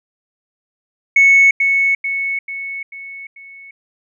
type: tone with echo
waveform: sine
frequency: 2208 Hz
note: C#7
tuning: 7 cents flat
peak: -5 dBFS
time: 1.16-1.51 s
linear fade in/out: 5 ms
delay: 440 ms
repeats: 5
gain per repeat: -6 dB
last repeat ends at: 3.71 s
effects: tanh soft clip ceiling -3 dBFS